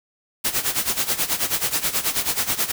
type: noise with tremolo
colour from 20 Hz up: white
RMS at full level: -20 dBFS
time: 0.44-2.72 s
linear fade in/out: 10 ms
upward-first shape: sine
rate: 9.3 Hz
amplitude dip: 80%
effects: none